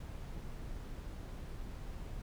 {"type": "noise", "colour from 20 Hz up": "brown", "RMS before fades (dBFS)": -44, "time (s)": [0, 2.22], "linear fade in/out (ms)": 5, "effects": []}